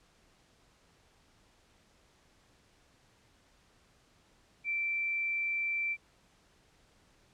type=tone; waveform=sine; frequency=2341 Hz; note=D7; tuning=6 cents flat; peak=-30 dBFS; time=4.64-5.97 s; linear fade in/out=50 ms; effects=pink hiss -66 dBFS RMS until 7.33 s + low-pass 8000 Hz 12 dB/octave

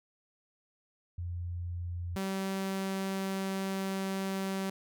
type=tone pair in turn; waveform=sine / sawtooth; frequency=87.3 / 192.73 Hz; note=F2 / G3; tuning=0 / -29 cents; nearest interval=octave + major second; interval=1371 cents; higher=second; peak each=-34 / -28 dBFS; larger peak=second; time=1.18-2.16 / 2.16-4.7 s; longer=second; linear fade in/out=5 ms; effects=none

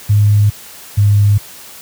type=tone pair in turn; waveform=sine; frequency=103.83 / 102.46 Hz; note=G#2 / G#2; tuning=0 / -23 cents; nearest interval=unison; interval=23 cents; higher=first; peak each=-6 dBFS; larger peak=neither; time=0.09-0.5 / 0.97-1.38 s; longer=neither; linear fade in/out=10 ms; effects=white hiss -35 dBFS RMS until 1.81 s + high-pass 60 Hz 12 dB/octave

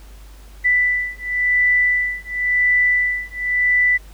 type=beating tone pair; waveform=sine; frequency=1982 / 1982.94 Hz; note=B6 / B6; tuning=+6 / +6 cents; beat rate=0.94 Hz; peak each=-18 dBFS; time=0.64-3.98 s; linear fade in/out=20 ms; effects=added 50 Hz sine -38 dBFS peak until 4.13 s + pink hiss -49 dBFS RMS until 4.13 s

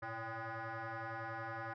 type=tone with frequency modulation; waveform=sine; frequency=333.6 Hz; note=E4; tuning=21 cents sharp; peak=-39 dBFS; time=0.02-1.74 s; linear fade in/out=10 ms; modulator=226 Hz; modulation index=6.4; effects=tanh soft clip ceiling -38 dBFS

